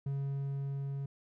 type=tone with level ramp; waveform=triangle; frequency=138.59 Hz; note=C#3; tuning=in tune; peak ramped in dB=-30 to -33 dBFS; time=0.06-1.06 s; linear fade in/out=5 ms; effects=none